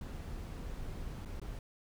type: noise with dropouts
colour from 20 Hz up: brown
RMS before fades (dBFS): -42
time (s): 0.01-1.59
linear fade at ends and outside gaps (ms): 2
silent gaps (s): 1.25-1.257 / 1.399-1.416
effects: none